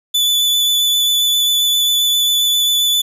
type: tone with vibrato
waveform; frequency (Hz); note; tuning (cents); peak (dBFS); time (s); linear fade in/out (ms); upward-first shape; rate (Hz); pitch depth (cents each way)
40% pulse; 3479; A7; -20; -11; 0.14-3.02; 10; triangle; 7.5; 13
effects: none